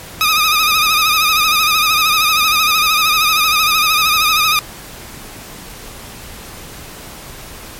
15% pulse tone with vibrato, 1244.5 Hz, D#6, in tune, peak -4 dBFS, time 0.21-4.59 s, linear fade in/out 0 ms, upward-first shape sine, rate 13 Hz, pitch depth 68 cents each way, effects pink hiss -33 dBFS RMS until 7.79 s + MP3 64 kbps

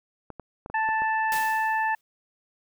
clicks, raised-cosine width 1 ms, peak -24 dBFS, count 6, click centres 0.303 / 0.397 / 0.661 / 0.7 / 0.889 / 1.02 s
harmonic tone, 880 Hz, A5, in tune, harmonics 1 / 2 / 3, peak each -24 / -27 / -38 dBFS, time 0.74-1.95 s, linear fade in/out 5 ms
white noise with exponential decay, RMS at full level -32 dBFS, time 1.32-2.01 s, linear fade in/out 1 ms, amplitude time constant 150 ms
effects none

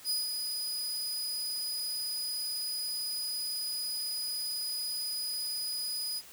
sawtooth tone with ADSR envelope, 4959 Hz, D#8, 7 cents flat, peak -25 dBFS, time 0.04-6.22 s, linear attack 58 ms, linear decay 170 ms, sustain -5 dB, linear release 45 ms, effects white hiss -52 dBFS RMS until 6.32 s

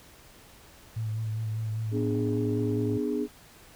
sine tone with vibrato, 110 Hz, A2, in tune, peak -28 dBFS, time 0.96-2.98 s, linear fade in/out 10 ms, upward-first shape sine, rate 5 Hz, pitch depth 27 cents each way
sine chord, G# diminished, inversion first, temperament just, 249.2 / 299 / 415.3 Hz, B3 / D4 / G#4, +16 / +31 / 0 cents, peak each -30 / -30 / -30 dBFS, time 1.91-3.28 s, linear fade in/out 50 ms
effects tanh soft clip ceiling -17 dBFS + pink hiss -53 dBFS RMS until 3.75 s

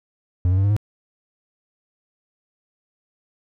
triangle tone with pitch steps, 89.6 / 93.3 / 97.15 / 101.16 / 105.33 Hz, F2 / F#2 / G2 / G#2 / G#2, +45 / +15 / -15 / -45 / +25 cents, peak -13 dBFS, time 0.45-0.765 s, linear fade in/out 0 ms, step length 63 ms, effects none

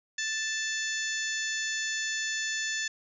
harmonic tone with a mistuned harmonic, 880 Hz, A5, in tune, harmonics 2 / 3 / 4 / 5 / 6 / 7 / 8, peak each -32 / -40 / -38 / -42 / -41 / -39 / -38 dBFS, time 0.18-2.88 s, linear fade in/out 5 ms, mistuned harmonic 8, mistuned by -23 cents, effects none

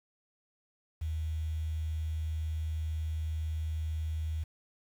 sine tone with quantisation, 79 Hz, D#2, 27 cents sharp, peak -31 dBFS, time 1.01-4.44 s, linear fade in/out 10 ms, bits 9, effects none

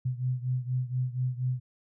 sine beating tone pair, 125.5 / 129.7 Hz, B2 / C3, +28 / -15 cents, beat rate 4.2 Hz, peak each -29 / -32 dBFS, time 0.05-1.6 s, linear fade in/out 10 ms, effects none

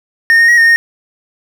triangle tone with pitch steps, 1833 / 1850 / 1900 / 1836 / 1850 Hz, A#6 / A#6 / A#6 / A#6 / A#6, -30 / -14 / +33 / -27 / -14 cents, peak -3 dBFS, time 0.3-0.76 s, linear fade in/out 0 ms, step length 92 ms, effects 7-bit

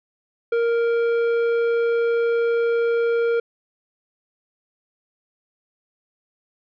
sine tone with tanh clipping, 466.2 Hz, A#4, in tune, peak -19 dBFS, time 0.52-3.4 s, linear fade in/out 5 ms, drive 10 dB, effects none

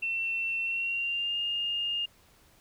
sine tone with pitch glide, 2698 to 2826 Hz, E7 to F7, +40 to +20 cents, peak -28 dBFS, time 0.02-2.06 s, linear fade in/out 10 ms, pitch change +80 cents, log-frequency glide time 0.61-1.38 s, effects pink hiss -61 dBFS RMS until 2.6 s

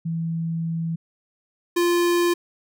sine / square tone pair in turn, 164.81 / 347.5 Hz, E3 / F4, 0 / -9 cents, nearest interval octave + minor second, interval 1291 cents, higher second, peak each -23 / -18 dBFS, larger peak second, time 0.05-0.96 / 1.76-2.34 s, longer first, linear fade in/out 10 ms, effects none

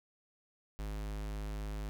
square tone, 51.91 Hz, G#1, in tune, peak -38 dBFS, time 0.79-1.89 s, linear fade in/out 0 ms, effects none

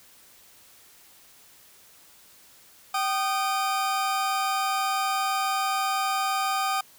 40% pulse tone pair together, 773 / 1227 Hz, G5 / D#6, -24 / -25 cents, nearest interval minor sixth, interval 799 cents, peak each -26 / -26 dBFS, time 2.94-6.81 s, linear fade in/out 5 ms, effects white hiss -54 dBFS RMS until 6.98 s

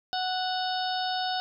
harmonic tone, 740 Hz, F#5, in tune, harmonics 1 / 2 / 4 / 5 / 6 / 7, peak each -29 / -36 / -38 / -35 / -38 / -39 dBFS, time 0.13-1.4 s, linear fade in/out 0 ms, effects none

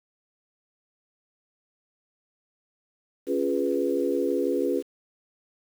sine chord, C# dominant seventh, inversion none, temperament equal, 277.2 / 349.2 / 415.3 / 493.9 Hz, C#4 / E#4 / G#4 / B4, 0 / 0 / 0 / 0 cents, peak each -28 dBFS, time 3.26-4.83 s, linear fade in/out 50 ms, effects 8-bit

